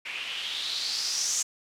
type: noise with low-pass filter sweep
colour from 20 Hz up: blue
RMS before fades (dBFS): -31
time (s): 0.05-1.43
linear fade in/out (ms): 10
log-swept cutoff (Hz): 2400 to 6800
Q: 4.9
effects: none